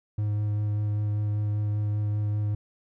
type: tone with vibrato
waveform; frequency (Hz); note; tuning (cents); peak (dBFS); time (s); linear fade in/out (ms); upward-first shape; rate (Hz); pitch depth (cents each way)
triangle; 104.7; G#2; +15; -22; 0.18-2.55; 5; sine; 5.1; 11
effects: none